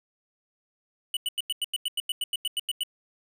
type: tone bursts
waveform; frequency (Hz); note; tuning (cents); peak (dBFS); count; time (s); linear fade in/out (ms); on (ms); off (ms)
square; 2960; F#7; 0; -26; 15; 1.14-2.834; 2; 28; 91
effects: none